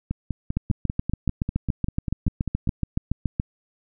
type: two click trains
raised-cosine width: 5 ms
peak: -10 / -13 dBFS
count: 21 / 14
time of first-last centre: 0.57-3.399 / 0.11-2.674 s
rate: 7.07 / 5.07 Hz
effects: none